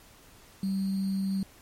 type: tone with sample-and-hold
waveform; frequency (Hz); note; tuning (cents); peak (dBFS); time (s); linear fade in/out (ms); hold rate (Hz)
sine; 193.4; G3; -23; -26; 0.63-1.43; 2; 4410
effects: pink hiss -55 dBFS RMS until 1.61 s + MP3 64 kbps